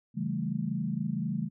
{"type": "chord", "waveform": "sine", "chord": "A dominant seventh", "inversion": "first", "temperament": "equal", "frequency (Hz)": [138.59, 164.81, 196, 220], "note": ["C#3", "E3", "G3", "A3"], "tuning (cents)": [0, 0, 0, 0], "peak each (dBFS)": [-36, -34, -34, -34], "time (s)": [0.14, 1.5], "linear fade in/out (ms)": 50, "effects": []}